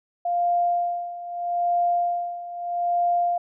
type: tone with tremolo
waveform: sine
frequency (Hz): 699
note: F5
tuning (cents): +1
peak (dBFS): -18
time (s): 0.25-3.38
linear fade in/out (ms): 5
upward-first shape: sine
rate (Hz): 0.79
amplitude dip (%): 80
effects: none